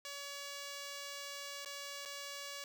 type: tone with dropouts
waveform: 5% pulse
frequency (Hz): 566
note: C#5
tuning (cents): +36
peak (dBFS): -32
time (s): 0.05-2.64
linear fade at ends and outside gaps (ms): 1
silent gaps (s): 1.648-1.659 / 2.052-2.057
effects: none